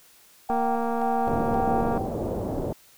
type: tone with tremolo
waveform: sine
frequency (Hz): 773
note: G5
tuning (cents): -24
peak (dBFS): -24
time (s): 0.49-2.07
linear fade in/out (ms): 5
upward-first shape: square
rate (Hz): 1.9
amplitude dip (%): 55
type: click train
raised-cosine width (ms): 1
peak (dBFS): -16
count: 345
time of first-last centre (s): 0.5-1.976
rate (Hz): 233
type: low-pass noise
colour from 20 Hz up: white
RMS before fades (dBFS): -29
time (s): 1.27-2.73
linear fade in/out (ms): 5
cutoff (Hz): 600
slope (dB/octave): 24
effects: white hiss -55 dBFS RMS until 2.97 s